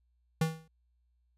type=tone with exponential decay; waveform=square; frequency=160.7 Hz; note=E3; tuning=44 cents flat; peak=-24 dBFS; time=0.41-0.68 s; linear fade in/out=5 ms; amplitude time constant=57 ms; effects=added 60 Hz sine -69 dBFS peak until 1.37 s + resampled to 32000 Hz